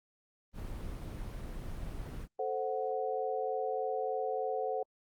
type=noise; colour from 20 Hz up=brown; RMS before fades=-40 dBFS; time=0.53-2.28 s; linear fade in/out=50 ms
type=chord; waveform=sine; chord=F# diminished; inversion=first; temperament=equal; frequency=440 / 523.3 / 740 Hz; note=A4 / C5 / F#5; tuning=0 / 0 / 0 cents; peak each=-36 dBFS; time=2.39-4.83 s; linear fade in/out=5 ms
effects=Opus 24 kbps